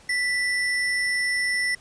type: tone with sample-and-hold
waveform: sine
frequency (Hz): 1975.5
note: B6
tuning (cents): 0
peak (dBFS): -21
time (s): 0.09-1.75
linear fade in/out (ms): 5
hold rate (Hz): 7350
effects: pink hiss -52 dBFS RMS until 1.8 s + resampled to 22050 Hz